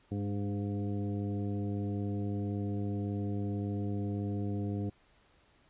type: harmonic tone with a mistuned harmonic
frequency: 101.7 Hz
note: G#2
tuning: 36 cents flat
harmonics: 1 / 2 / 3 / 4 / 5 / 7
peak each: -34 / -37 / -39 / -44 / -48 / -51 dBFS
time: 0.11-4.9 s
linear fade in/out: 10 ms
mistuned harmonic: 3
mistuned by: -21 cents
effects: pink hiss -66 dBFS RMS until 5.69 s + resampled to 8000 Hz